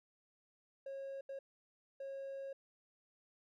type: tone bursts at uneven times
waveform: triangle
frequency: 545 Hz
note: C#5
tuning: 29 cents flat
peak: -40 dBFS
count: 3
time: 0.86-1.21 / 1.29-1.39 / 2-2.53 s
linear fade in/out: 5 ms
effects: tanh soft clip ceiling -36 dBFS